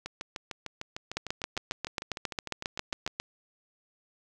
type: two click trains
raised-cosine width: 0.2 ms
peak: -13 / -19 dBFS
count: 16 / 21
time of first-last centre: 1.17-3.2 / 0.06-3.077 s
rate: 7.39 / 6.63 Hz
effects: none